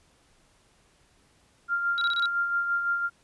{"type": "tone with tremolo", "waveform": "sine", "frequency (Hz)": 1394, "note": "F6", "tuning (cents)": -4, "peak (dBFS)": -22, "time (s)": [1.68, 3.1], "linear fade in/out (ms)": 50, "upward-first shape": "sine", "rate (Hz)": 5.9, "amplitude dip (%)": 45}
{"type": "tone bursts", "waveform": "sine", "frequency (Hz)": 3867, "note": "B7", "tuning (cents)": -37, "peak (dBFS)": -27, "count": 5, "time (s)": [1.98, 2.257], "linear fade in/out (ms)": 0, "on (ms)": 33, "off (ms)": 28}
{"effects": ["pink hiss -63 dBFS RMS until 3.23 s", "resampled to 24000 Hz"]}